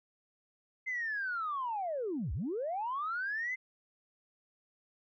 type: linear two-way sweep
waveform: sine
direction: down then up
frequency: 2084 to 55 to 2084 Hz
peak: -32 dBFS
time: 0.86-3.56 s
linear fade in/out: 20 ms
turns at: 2.33 s
effects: tanh soft clip ceiling -28 dBFS